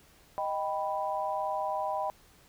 sine chord, Eb augmented, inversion none, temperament equal, 622.3 / 784 / 987.8 Hz, Eb5 / G5 / B5, 0 / 0 / 0 cents, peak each -34 / -33 / -34 dBFS, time 0.38-2.1 s, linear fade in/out 0 ms, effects pink hiss -60 dBFS RMS until 2.48 s

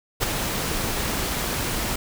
pink noise with ADSR envelope, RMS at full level -20 dBFS, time 0.2-1.96 s, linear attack 31 ms, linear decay 15 ms, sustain -6 dB, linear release 5 ms, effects none

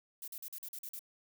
violet noise bursts, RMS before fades -44 dBFS, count 8, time 0.22-0.992 s, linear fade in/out 2 ms, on 58 ms, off 44 ms, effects none

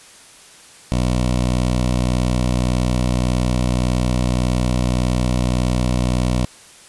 15% pulse tone with notch filter, 61.74 Hz, B1, in tune, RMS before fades -18 dBFS, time 0.92-6.45 s, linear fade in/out 0 ms, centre 1600 Hz, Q 1.5, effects white hiss -44 dBFS RMS until 6.88 s + resampled to 24000 Hz

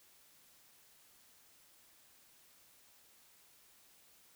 silence, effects white hiss -65 dBFS RMS until 4.35 s

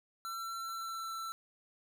square tone with pitch glide, 1349 to 1335.8 Hz, E6 to E6, +40 to +23 cents, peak -39 dBFS, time 0.25-1.32 s, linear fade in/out 0 ms, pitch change -17 cents, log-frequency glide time 0.64-1.12 s, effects none

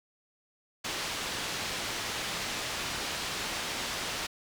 white low-pass noise, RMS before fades -35 dBFS, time 0.84-4.27 s, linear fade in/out 10 ms, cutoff 4700 Hz, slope 12 dB/octave, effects none

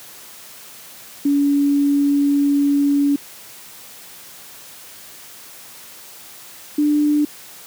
sine tone pair in turn, 284.3 / 296.3 Hz, C#4 / D4, +44 / +15 cents, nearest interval minor second, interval 71 cents, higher second, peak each -13 dBFS, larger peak neither, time 1.25-3.16 / 6.78-7.25 s, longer first, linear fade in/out 5 ms, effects white hiss -40 dBFS RMS until 7.66 s + high-pass 100 Hz 12 dB/octave

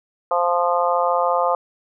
harmonic tone, 174.61 Hz, F3, in tune, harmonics 3 / 4 / 5 / 6 / 7, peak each -21 / -22 / -23 / -24 / -24 dBFS, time 0.31-1.55 s, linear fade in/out 2 ms, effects none

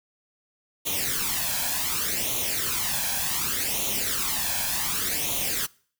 white noise with flanger, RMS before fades -27 dBFS, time 0.85-5.67 s, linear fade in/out 20 ms, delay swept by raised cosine 0.3 to 1.24 ms, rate 0.67 Hz, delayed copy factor +0.7, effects noise-tail reverb RT60 0.5 s tail -24 dB re dry

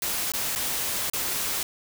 white noise with dropouts, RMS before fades -28 dBFS, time 0.02-1.63 s, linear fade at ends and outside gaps 2 ms, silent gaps 0.32-0.336 / 0.552-0.558 / 1.099-1.134 s, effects none

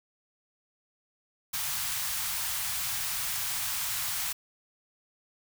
white band-stop noise, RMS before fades -32 dBFS, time 1.53-4.33 s, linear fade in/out 10 ms, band 150 to 790 Hz, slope 24 dB/octave, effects none

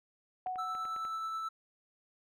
sine tone with exponential decay, 740 Hz, F#5, in tune, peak -32 dBFS, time 0.46-1.34 s, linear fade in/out 2 ms, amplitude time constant 190 ms
clicks, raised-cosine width 0.5 ms, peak -35 dBFS, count 6, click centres 0.469 / 0.558 / 0.751 / 0.853 / 0.963 / 1.051 s
triangle tone with tremolo, 1318.5 Hz, E6, in tune, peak -32 dBFS, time 0.58-1.49 s, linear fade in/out 10 ms, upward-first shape triangle, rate 9.3 Hz, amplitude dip 25%
effects none

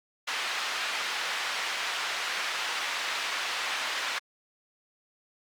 pink band-pass noise, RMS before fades -32 dBFS, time 0.27-4.19 s, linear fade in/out 10 ms, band 1200 to 4200 Hz, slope 12 dB/octave, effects Opus 48 kbps

